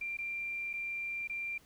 sine tone with dropouts, 2372 Hz, D7, 17 cents sharp, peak -35 dBFS, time 0.01-1.58 s, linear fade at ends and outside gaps 5 ms, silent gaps 0.171-0.186 / 0.732-0.736 / 1.275-1.296 s, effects pink hiss -63 dBFS RMS until 1.65 s

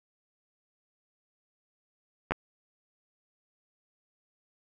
clicks, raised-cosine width 0.5 ms, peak -13 dBFS, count 2, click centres 2.309 / 2.32 s, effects none

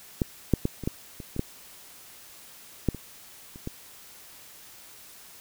clicks, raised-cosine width 3 ms, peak -10 / -6 / -11 / -22 / -13 / -25 / -22 / -12 / -9 / -24 / -30 / -19 dBFS, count 12, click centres 0.218 / 0.537 / 0.654 / 0.837 / 0.875 / 1.202 / 1.364 / 1.394 / 2.887 / 2.947 / 3.559 / 3.674 s, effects white hiss -49 dBFS RMS until 5.4 s

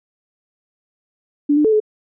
sine tone with pitch steps, 290.7 / 299.3 / 437.8 / 427.3 Hz, D4 / D4 / A4 / G#4, -18 / +33 / -9 / +49 cents, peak -11 dBFS, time 1.49-1.802 s, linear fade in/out 10 ms, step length 78 ms, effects none

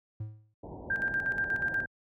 triangle tone with exponential decay, 107.6 Hz, A2, 38 cents flat, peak -29 dBFS, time 0.2-0.54 s, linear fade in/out 5 ms, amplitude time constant 72 ms
pink low-pass noise, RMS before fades -42 dBFS, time 0.63-1.86 s, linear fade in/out 5 ms, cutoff 940 Hz, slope 96 dB/octave
sine tone with tremolo, 1588 Hz, G6, 22 cents sharp, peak -26 dBFS, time 0.9-1.86 s, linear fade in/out 5 ms, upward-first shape square, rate 8.3 Hz, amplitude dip 55%
effects high-pass 60 Hz 12 dB/octave

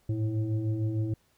sine tone with frequency modulation, 111.3 Hz, A2, 20 cents sharp, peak -26 dBFS, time 0.09-1.14 s, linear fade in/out 5 ms, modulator 216 Hz, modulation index 0.85, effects pink hiss -68 dBFS RMS until 1.37 s

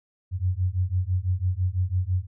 sine beating tone pair, 88.9 / 94.9 Hz, F2 / F#2, +31 / +44 cents, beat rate 6 Hz, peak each -25 dBFS, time 0.31-2.27 s, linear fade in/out 50 ms, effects none

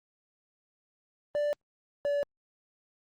triangle tone pair in turn, 587.3 / 574.5 Hz, D5 / D5, 0 / -38 cents, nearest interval unison, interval 38 cents, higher first, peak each -24 dBFS, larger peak neither, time 1.35-1.53 / 2.05-2.23 s, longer neither, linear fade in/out 0 ms, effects Opus 32 kbps

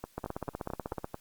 two click trains, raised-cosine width 1 ms, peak -22 / -20 dBFS, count 6 / 15, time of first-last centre 0.04-1.144 / 0.18-1.044 s, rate 4.53 / 16.2 Hz, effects white hiss -63 dBFS RMS until 1.2 s + Opus 48 kbps

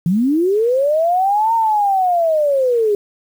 sine linear two-way sweep, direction up then down, 160 to 923 to 401.6 Hz, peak -12 dBFS, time 0.06-2.95 s, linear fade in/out 2 ms, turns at 1.54 s, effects 7-bit

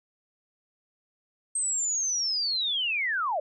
sine linear sweep, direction down, 8390 to 555 Hz, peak -25 dBFS, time 1.55-3.4 s, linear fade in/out 5 ms, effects none

